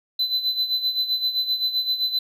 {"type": "tone with tremolo", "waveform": "triangle", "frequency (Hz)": 4021, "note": "B7", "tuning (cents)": 30, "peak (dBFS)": -17, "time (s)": [0.19, 2.19], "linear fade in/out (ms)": 5, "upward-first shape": "sine", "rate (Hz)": 7.7, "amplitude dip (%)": 70, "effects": []}